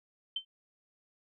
sine tone with exponential decay, 3098 Hz, G7, 21 cents flat, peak -28 dBFS, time 0.36-0.45 s, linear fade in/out 5 ms, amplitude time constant 19 ms, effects none

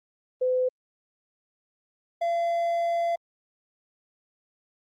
sine / triangle tone pair in turn, 508 / 681.6 Hz, B4 / F5, +49 / -42 cents, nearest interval perfect fourth, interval 509 cents, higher second, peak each -21 dBFS, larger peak neither, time 0.41-0.69 / 2.21-3.16 s, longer second, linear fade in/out 10 ms, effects Opus 24 kbps

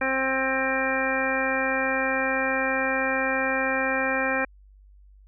harmonic tone, 264.6 Hz, C4, 20 cents sharp, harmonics 1 / 2 / 3 / 4 / 5 / 6 / 7 / 9, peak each -31 / -28 / -32 / -34 / -34 / -29 / -30 / -30 dBFS, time 0.01-4.45 s, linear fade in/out 5 ms, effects added 49 Hz sine -49 dBFS peak until 5.27 s

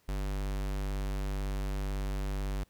square tone, 49 Hz, G1, in tune, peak -32 dBFS, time 0.08-2.64 s, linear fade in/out 10 ms, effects pink hiss -69 dBFS RMS until 2.69 s

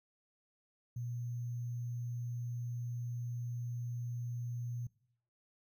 sine tone with sample-and-hold, 120 Hz, B2, 49 cents flat, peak -37 dBFS, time 0.96-4.87 s, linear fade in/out 5 ms, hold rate 6300 Hz, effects noise-tail reverb RT60 0.7 s tail -22 dB re dry

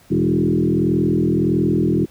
sine tone with frequency modulation, 252.9 Hz, B3, 41 cents sharp, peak -14 dBFS, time 0.1-2.06 s, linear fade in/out 20 ms, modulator 41.6 Hz, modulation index 3, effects pink hiss -51 dBFS RMS until 2.1 s

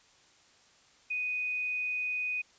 sine tone, 2489 Hz, D#7, in tune, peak -30 dBFS, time 1.1-2.42 s, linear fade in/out 10 ms, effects white hiss -62 dBFS RMS until 2.58 s + resampled to 16000 Hz

